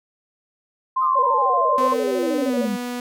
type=tone; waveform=sine; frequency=1046 Hz; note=C6; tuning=1 cent flat; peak=-17 dBFS; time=0.96-1.94 s; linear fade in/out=10 ms
type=exponential sweep; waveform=sine; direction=down; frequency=1275 to 193.7 Hz; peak=-22 dBFS; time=1.01-2.77 s; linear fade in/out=20 ms
type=tone with vibrato; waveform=sine; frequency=523.3 Hz; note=C5; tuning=in tune; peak=-23 dBFS; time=1.15-2.68 s; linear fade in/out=10 ms; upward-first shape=square; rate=13 Hz; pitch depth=120 cents each way
type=tone with pitch glide; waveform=sawtooth; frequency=256 to 245 Hz; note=C4 to B3; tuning=-38 to -14 cents; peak=-22 dBFS; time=1.78-3 s; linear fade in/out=2 ms; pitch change=-76 cents; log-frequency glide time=2.45-2.55 s
effects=none